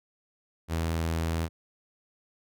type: tone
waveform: sawtooth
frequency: 82 Hz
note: E2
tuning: 9 cents flat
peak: -23 dBFS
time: 0.68-1.49 s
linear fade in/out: 50 ms
effects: none